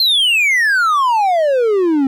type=exponential sweep; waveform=triangle; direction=down; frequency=4251 to 261.6 Hz; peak=-9 dBFS; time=0-2.07 s; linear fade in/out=2 ms; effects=none